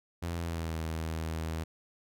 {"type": "tone with pitch glide", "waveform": "sawtooth", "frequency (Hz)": [85.3, 80.51], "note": ["F2", "E2"], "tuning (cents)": [-40, -40], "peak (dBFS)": -29, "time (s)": [0.22, 1.64], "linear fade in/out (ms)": 10, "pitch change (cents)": -100, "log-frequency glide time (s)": [0.33, 0.78], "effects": []}